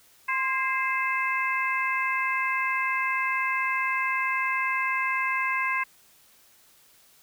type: harmonic tone with a mistuned harmonic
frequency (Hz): 523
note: C5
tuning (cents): -1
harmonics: 2 / 3 / 4 / 5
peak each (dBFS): -28 / -31 / -28 / -32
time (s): 0.28-5.84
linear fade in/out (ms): 10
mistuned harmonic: 3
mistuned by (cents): +57
effects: white hiss -58 dBFS RMS until 7.22 s